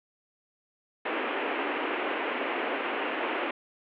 pink band-pass noise, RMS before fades -31 dBFS, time 1.05-3.51 s, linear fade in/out 5 ms, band 270 to 2900 Hz, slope 48 dB/octave, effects none

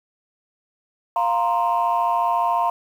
sine chord, F suspended fourth, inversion none, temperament equal, 698.5 / 932.3 / 1046.5 Hz, F5 / Bb5 / C6, 0 / 0 / 0 cents, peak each -21 / -20 / -22 dBFS, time 1.16-2.7 s, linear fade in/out 2 ms, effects tanh soft clip ceiling -11 dBFS + 8-bit

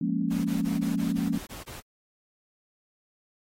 sine chord, Bb minor seventh, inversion second, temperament equal, 174.61 / 207.7 / 233.1 / 277.2 Hz, F3 / Ab3 / Bb3 / Db4, 0 / 0 / 0 / 0 cents, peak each -30 dBFS, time 0.01-1.38 s, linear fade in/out 5 ms
pink noise bursts, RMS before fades -42 dBFS, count 9, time 0.3-1.81 s, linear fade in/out 20 ms, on 150 ms, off 20 ms
effects AAC 48 kbps

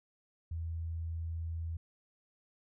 sine tone, 82.41 Hz, E2, in tune, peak -35 dBFS, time 0.51-1.77 s, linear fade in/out 5 ms, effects none

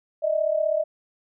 sine tone pair together, 604 / 639.9 Hz, D5 / D#5, +48 / +48 cents, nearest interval minor second, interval 100 cents, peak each -23 dBFS, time 0.22-0.84 s, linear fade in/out 20 ms, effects none

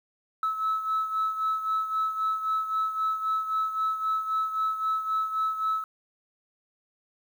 sine beating tone pair, 1299 / 1302.8 Hz, E6 / E6, -26 / -21 cents, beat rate 3.8 Hz, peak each -25 / -31 dBFS, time 0.43-5.84 s, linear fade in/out 2 ms, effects tanh soft clip ceiling -20 dBFS + 9-bit

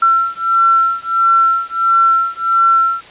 sine beating tone pair, 1350 / 1351.5 Hz, E6 / E6, +41 / +43 cents, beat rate 1.5 Hz, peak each -13 dBFS, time 0.02-3.01 s, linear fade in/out 5 ms, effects white hiss -37 dBFS RMS until 3.1 s + resampled to 8000 Hz

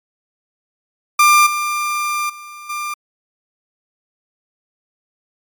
30% pulse tone with level steps, 1193 Hz, D6, 27 cents sharp, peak -5 / -15 / -30 / -19 dBFS, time 1.19-2.94 s, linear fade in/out 5 ms, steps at 1.46 / 2.29 / 2.69 s, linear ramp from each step 10 ms, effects MP3 96 kbps

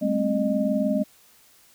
sine tone cluster, 199.3 / 219.2 / 265.8 / 611 Hz, G3 / A3 / C4 / D#5, +29 / -6 / +27 / -32 cents, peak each -26 dBFS, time 0.01-1.04 s, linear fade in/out 20 ms, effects white hiss -56 dBFS RMS until 1.74 s

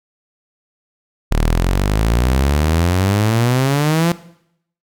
sawtooth exponential sweep, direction up, 36.71 to 174.2 Hz, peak -9 dBFS, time 1.31-4.12 s, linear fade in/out 0 ms, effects noise-tail reverb RT60 0.7 s tail -17 dB re dry

